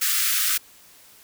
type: high-pass noise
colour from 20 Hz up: white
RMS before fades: -22 dBFS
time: 0.01-0.58 s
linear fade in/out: 10 ms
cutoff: 1200 Hz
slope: 96 dB/octave
effects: white hiss -51 dBFS RMS until 1.23 s

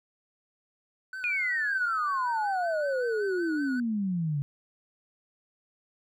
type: tone with vibrato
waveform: triangle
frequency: 1494 Hz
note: F#6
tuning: 16 cents sharp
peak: -33 dBFS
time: 1.13-3.8 s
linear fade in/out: 2 ms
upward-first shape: sine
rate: 5.3 Hz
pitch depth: 54 cents each way
type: exponential sweep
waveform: sine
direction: down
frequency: 2489 to 138.59 Hz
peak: -26 dBFS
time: 1.24-4.42 s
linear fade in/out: 0 ms
effects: none

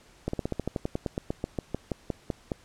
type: slowing click train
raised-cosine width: 2 ms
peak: -15 dBFS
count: 20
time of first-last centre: 0.28-2.518 s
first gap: 54 ms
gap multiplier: 1.08
effects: pink hiss -57 dBFS RMS until 2.64 s + low-pass 9000 Hz 12 dB/octave

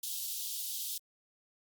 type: high-pass noise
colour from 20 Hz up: white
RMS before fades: -38 dBFS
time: 0.03-0.98 s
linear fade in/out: 5 ms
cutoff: 3100 Hz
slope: 48 dB/octave
effects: Opus 48 kbps

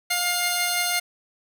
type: tone pair together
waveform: 10% pulse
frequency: 708.3 / 2119 Hz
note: F5 / C7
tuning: +24 / +21 cents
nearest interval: octave + perfect fifth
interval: 1897 cents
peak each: -16 dBFS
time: 0.1-1 s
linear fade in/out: 10 ms
effects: none

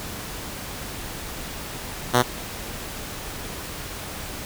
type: tone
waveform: 5% pulse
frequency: 122.8 Hz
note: B2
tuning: 9 cents flat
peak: -4 dBFS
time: 2.13-2.23 s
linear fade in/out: 20 ms
effects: pink hiss -34 dBFS RMS until 4.45 s

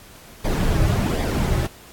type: noise with flanger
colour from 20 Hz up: brown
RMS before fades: -20 dBFS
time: 0.44-1.67 s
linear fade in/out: 10 ms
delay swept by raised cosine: 0.71 to 4.31 ms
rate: 1.3 Hz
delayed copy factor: -0.6
effects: pink hiss -45 dBFS RMS until 1.92 s + AAC 64 kbps

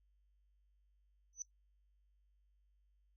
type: tone with exponential growth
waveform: sine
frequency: 6000 Hz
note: F#8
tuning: 23 cents sharp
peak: -35 dBFS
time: 1.33-1.42 s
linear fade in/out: 1 ms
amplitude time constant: 18 ms
effects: noise-tail reverb RT60 0.1 s tail -17 dB re dry + added 50 Hz sine -70 dBFS peak until 3.16 s

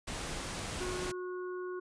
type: noise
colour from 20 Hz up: pink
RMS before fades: -39 dBFS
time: 0.07-1.12 s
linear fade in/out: 10 ms
type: harmonic tone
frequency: 363.9 Hz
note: F#4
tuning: 29 cents flat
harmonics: 1 / 3 / 4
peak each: -37 / -47 / -49 dBFS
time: 0.8-1.8 s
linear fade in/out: 10 ms
effects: resampled to 22050 Hz

